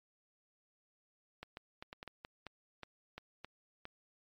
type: clicks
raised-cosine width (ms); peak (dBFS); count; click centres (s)
0.3; -29; 12; 1.43 / 1.571 / 1.825 / 1.929 / 2.029 / 2.077 / 2.249 / 2.467 / 2.833 / 3.18 / 3.446 / 3.854
effects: MP3 64 kbps